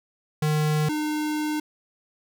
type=tone pair in turn; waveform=square; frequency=152.6 / 303.6 Hz; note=D#3 / D#4; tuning=-33 / -42 cents; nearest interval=octave; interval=1191 cents; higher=second; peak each=-21 / -25 dBFS; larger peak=first; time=0.42-0.89 / 0.89-1.6 s; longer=second; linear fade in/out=5 ms; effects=none